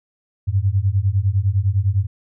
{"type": "beating tone pair", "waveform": "sine", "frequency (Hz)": [93.2, 103.1], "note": ["F#2", "G#2"], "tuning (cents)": [13, -12], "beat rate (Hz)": 9.9, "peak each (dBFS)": -18, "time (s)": [0.47, 2.07], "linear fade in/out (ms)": 20, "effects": []}